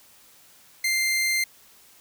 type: tone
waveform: sawtooth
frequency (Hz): 2093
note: C7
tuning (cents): 0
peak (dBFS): -18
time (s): 0.84-1.44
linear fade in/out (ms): 5
effects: white hiss -54 dBFS RMS until 2 s